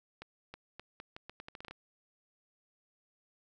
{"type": "accelerating click train", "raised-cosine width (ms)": 0.3, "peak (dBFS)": -29, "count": 13, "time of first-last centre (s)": [0.22, 1.71], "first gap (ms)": 320, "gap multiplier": 0.8, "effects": []}